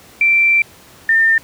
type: tone pair in turn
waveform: sine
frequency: 2347 / 1805.7 Hz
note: D7 / A6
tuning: -2 / +44 cents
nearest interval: perfect fourth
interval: 454 cents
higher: first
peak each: -9 dBFS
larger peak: neither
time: 0.21-0.62 / 1.09-1.38 s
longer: first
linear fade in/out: 2 ms
effects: pink hiss -43 dBFS RMS until 1.43 s + high-pass 80 Hz 12 dB/octave